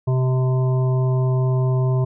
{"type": "harmonic tone", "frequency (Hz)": 128.9, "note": "C3", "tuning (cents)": -26, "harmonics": [1, 3, 5, 7, 8], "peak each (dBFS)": [-16, -27, -31, -37, -36], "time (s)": [0.07, 2.05], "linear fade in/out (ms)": 10, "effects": []}